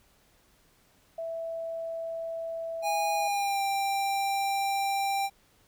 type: tone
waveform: sine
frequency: 659.3 Hz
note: E5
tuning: in tune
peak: -32 dBFS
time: 1.18-3.28 s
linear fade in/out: 5 ms
type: tone with pitch glide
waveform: square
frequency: 820 to 789.3 Hz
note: G#5 to G5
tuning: -22 to +12 cents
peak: -27 dBFS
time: 2.82-5.3 s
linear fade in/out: 50 ms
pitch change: -66 cents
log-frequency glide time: 3.15-3.62 s
effects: pink hiss -64 dBFS RMS until 5.67 s